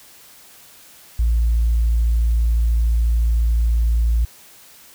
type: tone with tanh clipping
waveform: triangle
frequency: 57 Hz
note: A#1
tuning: 38 cents flat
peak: -14 dBFS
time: 1.19-4.25 s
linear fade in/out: 5 ms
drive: 5 dB
effects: white hiss -46 dBFS RMS until 4.94 s